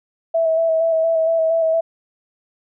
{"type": "tone with vibrato", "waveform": "sine", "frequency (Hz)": 652, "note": "E5", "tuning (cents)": -19, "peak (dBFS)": -14, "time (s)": [0.34, 1.81], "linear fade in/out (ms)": 10, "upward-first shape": "square", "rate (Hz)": 4.3, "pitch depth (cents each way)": 20, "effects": []}